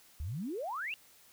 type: exponential sweep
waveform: sine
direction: up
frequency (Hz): 66.2 to 2877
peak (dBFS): -35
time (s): 0.2-0.94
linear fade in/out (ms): 0
effects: white hiss -61 dBFS RMS until 1.32 s